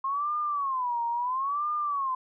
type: tone with vibrato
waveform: sine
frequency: 1063 Hz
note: C6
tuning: 27 cents sharp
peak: -26 dBFS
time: 0.04-2.15 s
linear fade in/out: 5 ms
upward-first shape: sine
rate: 0.74 Hz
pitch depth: 220 cents each way
effects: none